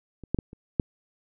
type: clicks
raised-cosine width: 3 ms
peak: -28 / -11 / -14 / -30 / -8 dBFS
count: 5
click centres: 0.237 / 0.346 / 0.388 / 0.531 / 0.798 s
effects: none